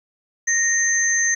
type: tone pair together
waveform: sine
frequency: 1860 / 6253 Hz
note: A#6 / G8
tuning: -4 / -5 cents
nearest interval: octave + major sixth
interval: 2099 cents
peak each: -19 dBFS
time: 0.47-1.35 s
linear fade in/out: 10 ms
effects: 9-bit